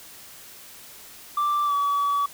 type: tone with pitch glide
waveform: sine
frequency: 1174.7 to 1140.6 Hz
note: D6 to C#6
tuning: 0 to +49 cents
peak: -18 dBFS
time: 1.37-2.26 s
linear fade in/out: 5 ms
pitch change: -51 cents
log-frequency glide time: 1.65-1.73 s
effects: tanh soft clip ceiling -19 dBFS + white hiss -45 dBFS RMS until 2.33 s